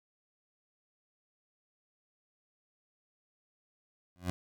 20% pulse tone with exponential growth, 89.4 Hz, F2, 41 cents sharp, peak -23 dBFS, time 4.16-4.3 s, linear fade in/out 0 ms, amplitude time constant 30 ms, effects none

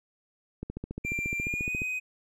click train, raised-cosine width 3 ms, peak -22 dBFS, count 18, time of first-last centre 0.63-1.819 s, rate 14.3 Hz
triangle tone with pitch glide, 2368 to 2507 Hz, D7 to D#7, +14 to +12 cents, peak -28 dBFS, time 1.04-2 s, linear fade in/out 20 ms, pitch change +98 cents, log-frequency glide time 1.38-1.76 s
effects none

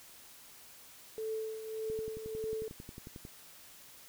sine tone with tremolo, 440 Hz, A4, in tune, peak -33 dBFS, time 1.18-2.68 s, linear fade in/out 0 ms, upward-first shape triangle, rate 1.7 Hz, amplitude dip 65%
click train, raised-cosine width 3 ms, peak -33 dBFS, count 16, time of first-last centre 1.9-3.251 s, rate 11.1 Hz
effects white hiss -55 dBFS RMS until 4.08 s

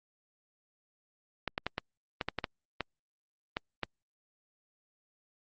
clicks, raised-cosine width 0.3 ms, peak -15 dBFS, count 11, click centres 1.477 / 1.579 / 1.666 / 1.781 / 2.212 / 2.286 / 2.387 / 2.442 / 2.807 / 3.569 / 3.833 s, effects low-pass 5000 Hz 12 dB/octave + Opus 48 kbps

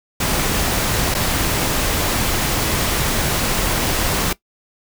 pink noise with dropouts, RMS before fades -19 dBFS, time 0.2-4.33 s, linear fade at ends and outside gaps 5 ms, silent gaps 1.142-1.148 s, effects noise-tail reverb RT60 0.1 s tail -19 dB re dry

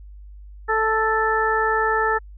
harmonic tone, 440 Hz, A4, in tune, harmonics 1 / 2 / 3 / 4, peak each -23 / -23 / -23 / -23 dBFS, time 0.68-2.19 s, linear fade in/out 20 ms, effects added 50 Hz sine -38 dBFS peak until 2.37 s

